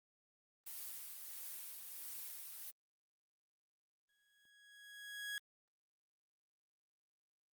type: noise with tremolo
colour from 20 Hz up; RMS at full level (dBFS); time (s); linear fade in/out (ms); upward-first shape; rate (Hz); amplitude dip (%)
blue; -47; 0.66-2.71; 10; triangle; 1.5; 35
type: tone with exponential growth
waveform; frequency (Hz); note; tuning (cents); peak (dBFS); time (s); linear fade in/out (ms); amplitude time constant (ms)
30% pulse; 1661.2; G#6; 0; -37; 4.09-5.38; 1; 280
effects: Opus 32 kbps